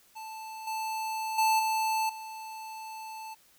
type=tone with level steps; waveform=square; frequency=880 Hz; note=A5; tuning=in tune; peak=-40 / -32 / -23 / -27 / -40 dBFS; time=0.15-3.35 s; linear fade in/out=20 ms; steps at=0.67 / 1.38 / 1.59 / 2.09 s; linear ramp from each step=5 ms; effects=white hiss -62 dBFS RMS until 3.58 s